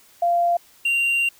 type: tone pair in turn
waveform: sine / triangle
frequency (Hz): 692 / 2768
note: F5 / F7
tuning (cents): -16 / -16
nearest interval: 2 octaves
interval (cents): 2400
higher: second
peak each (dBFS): -16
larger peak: neither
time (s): 0.22-0.57 / 0.85-1.29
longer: second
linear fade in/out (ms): 5
effects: white hiss -53 dBFS RMS until 1.39 s

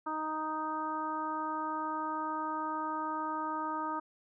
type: harmonic tone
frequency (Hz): 311.1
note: D#4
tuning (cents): 0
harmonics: 1 / 2 / 3 / 4 / 5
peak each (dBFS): -40 / -45 / -36 / -37 / -48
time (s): 0.06-4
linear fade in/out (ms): 10
effects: none

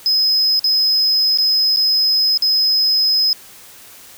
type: tone with dropouts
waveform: triangle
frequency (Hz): 5080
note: D#8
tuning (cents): +35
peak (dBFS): -11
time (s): 0.06-3.33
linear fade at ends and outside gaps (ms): 1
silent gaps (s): 0.594-0.642 / 1.375-1.385 / 1.762-1.77 / 2.375-2.422
effects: white hiss -41 dBFS RMS until 4.17 s

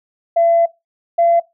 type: tone pair in turn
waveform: sine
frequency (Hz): 675 / 680.9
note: E5 / F5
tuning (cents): +41 / -44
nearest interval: unison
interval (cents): 15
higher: second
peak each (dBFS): -9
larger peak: neither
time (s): 0.36-0.66 / 1.18-1.4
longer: first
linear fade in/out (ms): 10
effects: noise-tail reverb RT60 0.2 s tail -19 dB re dry + tanh soft clip ceiling -5 dBFS

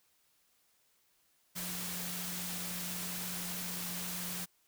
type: tone in noise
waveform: sine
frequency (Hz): 178.2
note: F3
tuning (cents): +35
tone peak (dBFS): -44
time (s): 1.55-4.46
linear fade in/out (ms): 20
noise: white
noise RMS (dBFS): -40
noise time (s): 1.55-4.46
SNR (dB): -7
effects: white hiss -72 dBFS RMS until 4.67 s

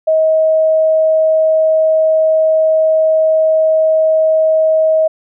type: tone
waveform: sine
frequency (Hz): 634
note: D#5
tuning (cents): +32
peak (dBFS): -8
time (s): 0.07-5.08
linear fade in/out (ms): 10
effects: none

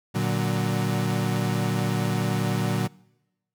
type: chord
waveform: 35% pulse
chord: Bb augmented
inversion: none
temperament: equal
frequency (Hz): 116.54 / 146.83 / 185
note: Bb2 / D3 / F#3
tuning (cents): 0 / 0 / 0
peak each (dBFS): -25 / -27 / -25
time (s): 0.14-2.88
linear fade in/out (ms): 20
effects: noise-tail reverb RT60 1.0 s tail -25 dB re dry

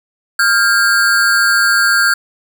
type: ring-modulated tone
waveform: square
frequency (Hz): 1500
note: F#6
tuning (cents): +23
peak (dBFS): -7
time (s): 0.39-2.14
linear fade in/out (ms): 5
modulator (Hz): 107
effects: none

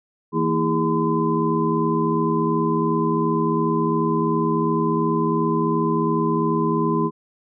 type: tone cluster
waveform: sine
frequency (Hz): 163.5 / 232.7 / 327.1 / 409.9 / 1021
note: E3 / A#3 / E4 / G#4 / C6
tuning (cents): -14 / -3 / -13 / -23 / -43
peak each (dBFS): -24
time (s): 0.32-7.11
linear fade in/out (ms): 50
effects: none

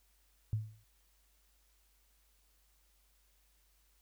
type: tone with exponential decay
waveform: sine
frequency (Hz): 108.4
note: A2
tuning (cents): -25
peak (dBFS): -28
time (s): 0.53-0.84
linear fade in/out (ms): 0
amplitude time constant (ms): 66
effects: added 50 Hz sine -70 dBFS peak until 4.01 s + white hiss -73 dBFS RMS until 4.01 s

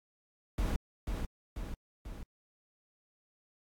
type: noise with echo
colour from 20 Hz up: brown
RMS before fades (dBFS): -31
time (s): 0.58-0.76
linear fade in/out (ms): 2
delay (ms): 490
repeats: 3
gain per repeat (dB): -4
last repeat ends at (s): 2.23
effects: AAC 64 kbps

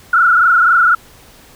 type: tone with frequency modulation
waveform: sine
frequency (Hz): 1396.9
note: F6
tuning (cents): 0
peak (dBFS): -7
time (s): 0.13-0.95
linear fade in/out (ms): 5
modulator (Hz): 23.9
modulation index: 3.1
effects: pink hiss -43 dBFS RMS until 1.55 s

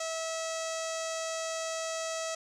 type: tone with low-pass filter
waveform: sawtooth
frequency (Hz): 649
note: E5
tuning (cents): -27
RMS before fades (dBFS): -35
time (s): 0-2.35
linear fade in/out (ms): 5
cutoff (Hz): 6900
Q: 3.6
effects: 11-bit

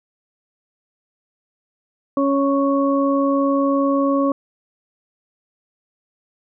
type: harmonic tone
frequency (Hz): 277.2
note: C#4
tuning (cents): 0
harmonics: 1 / 2 / 4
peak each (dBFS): -17 / -20 / -23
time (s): 2.17-4.32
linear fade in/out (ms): 2
effects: none

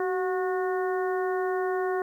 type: harmonic tone with a mistuned harmonic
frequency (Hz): 364.7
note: F#4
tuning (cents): -25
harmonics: 1 / 2 / 3 / 4 / 5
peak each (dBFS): -26 / -32 / -36 / -38 / -40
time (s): 0-2.02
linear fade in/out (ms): 2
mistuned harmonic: 1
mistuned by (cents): +51
effects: 10-bit

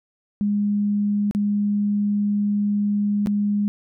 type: tone with dropouts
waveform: sine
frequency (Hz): 205.4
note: G#3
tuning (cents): -19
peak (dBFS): -18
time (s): 0.41-3.68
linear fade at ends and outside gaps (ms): 0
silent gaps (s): 1.311-1.349 / 3.261-3.271
effects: none

